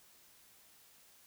silence, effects white hiss -63 dBFS RMS until 1.26 s

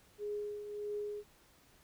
sine tone with tremolo, 415.3 Hz, G#4, in tune, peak -35 dBFS, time 0.18-1.24 s, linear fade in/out 50 ms, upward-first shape triangle, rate 1.6 Hz, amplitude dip 60%, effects pink hiss -65 dBFS RMS until 1.83 s

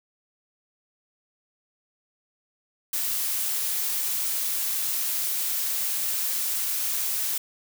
blue noise, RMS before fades -27 dBFS, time 2.93-7.38 s, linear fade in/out 5 ms, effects none

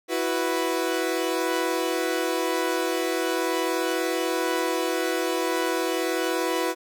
sawtooth chord, E suspended second, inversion none, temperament equal, 329.6 / 370 / 493.9 Hz, E4 / F#4 / B4, 0 / 0 / 0 cents, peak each -24 dBFS, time 0.08-6.75 s, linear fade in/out 50 ms, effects none

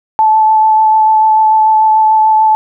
sine tone with vibrato, 871 Hz, A5, 18 cents flat, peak -5 dBFS, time 0.19-2.55 s, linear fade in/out 0 ms, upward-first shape sine, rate 6.8 Hz, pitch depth 12 cents each way, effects none

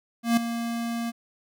square tone with ADSR envelope, 233.1 Hz, A#3, in tune, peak -17 dBFS, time 0.23-1.12 s, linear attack 140 ms, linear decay 6 ms, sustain -11 dB, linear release 30 ms, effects none

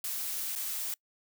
blue noise with dropouts, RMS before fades -35 dBFS, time 0.04-0.94 s, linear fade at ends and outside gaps 2 ms, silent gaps 0.553-0.559 s, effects noise-tail reverb RT60 0.1 s tail -25 dB re dry

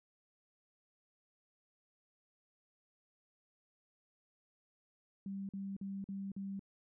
sine tone bursts, 196 Hz, G3, in tune, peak -39 dBFS, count 5, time 5.26-6.594 s, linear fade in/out 2 ms, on 230 ms, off 46 ms, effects none

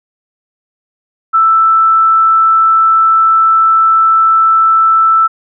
sine tone, 1323 Hz, E6, 6 cents sharp, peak -5 dBFS, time 1.33-5.28 s, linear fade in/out 20 ms, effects none

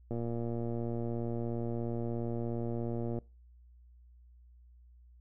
click train, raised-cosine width 2 ms, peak -24 dBFS, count 361, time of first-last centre 0.11-3.187 s, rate 117 Hz, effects noise-tail reverb RT60 0.3 s tail -23 dB re dry + added 60 Hz sine -55 dBFS peak until 5.2 s

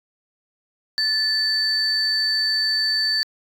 sine tone pair together, 1747 / 4547 Hz, A6 / C#8, -13 / +43 cents, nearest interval octave + perfect fourth, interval 1656 cents, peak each -24 / -18 dBFS, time 0.98-3.23 s, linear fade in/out 0 ms, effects tanh soft clip ceiling -13 dBFS

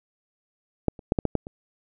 clicks, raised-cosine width 2 ms, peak -7 / -28 / -6 / -9 / -9 / -9 / -24 dBFS, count 7, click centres 0.883 / 0.992 / 1.121 / 1.188 / 1.253 / 1.353 / 1.469 s, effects none

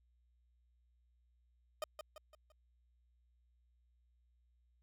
30% pulse tone with echo, 617 Hz, D#5, 15 cents flat, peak -34 dBFS, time 1.82-1.84 s, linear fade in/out 2 ms, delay 170 ms, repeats 4, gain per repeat -7 dB, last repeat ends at 2.52 s, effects added 60 Hz sine -70 dBFS peak until 4.82 s

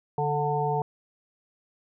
harmonic tone with a mistuned harmonic, 146.83 Hz, D3, in tune, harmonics 1 / 3 / 5 / 6, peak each -29 / -29 / -29 / -29 dBFS, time 0.18-0.82 s, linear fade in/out 2 ms, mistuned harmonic 6, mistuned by +31 cents, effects none

